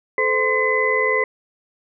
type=tone cluster; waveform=sine; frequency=434.1 / 516 / 1039 / 2025 Hz; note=A4 / C5 / C6 / B6; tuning=-23 / -24 / -12 / +43 cents; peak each=-22 / -23 / -24 / -19 dBFS; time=0.18-1.24 s; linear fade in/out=2 ms; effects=none